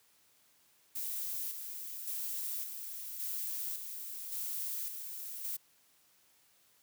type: noise with tremolo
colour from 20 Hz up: violet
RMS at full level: -38 dBFS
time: 0.95-5.57 s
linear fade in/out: 10 ms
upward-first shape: square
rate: 0.89 Hz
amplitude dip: 45%
effects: white hiss -68 dBFS RMS until 6.82 s + high-pass 60 Hz 12 dB/octave